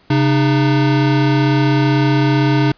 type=tone pair together; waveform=square; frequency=135.4 / 304 Hz; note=C#3 / D#4; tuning=-40 / -40 cents; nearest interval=octave + major second; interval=1400 cents; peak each=-14 / -16 dBFS; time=0.1-2.72 s; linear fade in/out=5 ms; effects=pink hiss -52 dBFS RMS until 2.77 s + resampled to 11025 Hz